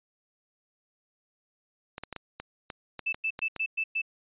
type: clicks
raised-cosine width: 0.3 ms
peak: -21 dBFS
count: 10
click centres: 1.981 / 2.036 / 2.127 / 2.163 / 2.4 / 2.702 / 2.993 / 3.145 / 3.391 / 3.563 s
type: tone bursts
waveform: sine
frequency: 2637 Hz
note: E7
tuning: in tune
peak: -26 dBFS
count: 6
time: 3.06-4.018 s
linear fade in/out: 10 ms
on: 68 ms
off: 110 ms
effects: resampled to 8000 Hz